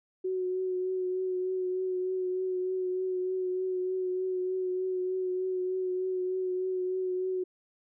sine tone with vibrato, 370 Hz, F#4, in tune, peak -28 dBFS, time 0.24-7.44 s, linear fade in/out 10 ms, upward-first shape triangle, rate 3.3 Hz, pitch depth 25 cents each way, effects none

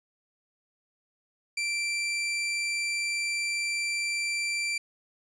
sawtooth tone, 2349 Hz, D7, in tune, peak -24 dBFS, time 1.57-4.78 s, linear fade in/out 5 ms, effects resampled to 22050 Hz

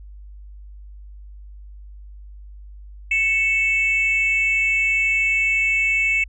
sine tone pair together, 2217 / 2636 Hz, C#7 / E7, 0 / -1 cents, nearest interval minor third, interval 299 cents, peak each -18 dBFS, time 3.11-6.24 s, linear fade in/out 5 ms, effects tanh soft clip ceiling -11 dBFS + added 50 Hz sine -37 dBFS peak until 6.28 s

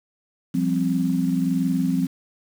sine chord, F suspended second, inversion none, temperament equal, 174.61 / 196 / 261.6 Hz, F3 / G3 / C4, 0 / 0 / 0 cents, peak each -23 / -26 / -22 dBFS, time 0.54-2.07 s, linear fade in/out 10 ms, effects 7-bit

